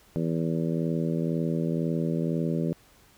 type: harmonic tone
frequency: 82 Hz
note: E2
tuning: 9 cents flat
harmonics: 2 / 3 / 4 / 5 / 6 / 7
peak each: -27 / -31 / -33 / -35 / -37 / -38 dBFS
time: 0.16-2.73 s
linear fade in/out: 0 ms
effects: pink hiss -58 dBFS RMS until 3.17 s